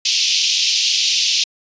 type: band-pass noise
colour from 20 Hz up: white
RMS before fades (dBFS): -17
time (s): 0.05-1.44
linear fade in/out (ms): 5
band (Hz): 2600 to 6000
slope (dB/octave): 48
effects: resampled to 16000 Hz